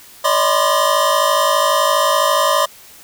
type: tone cluster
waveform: square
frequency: 572 / 627 / 1011 / 1063 / 1200 Hz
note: D5 / D#5 / B5 / C6 / D6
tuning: -46 / +13 / +40 / +27 / +37 cents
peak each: -20 dBFS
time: 0.24-2.66 s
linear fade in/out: 10 ms
effects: white hiss -42 dBFS RMS until 3.03 s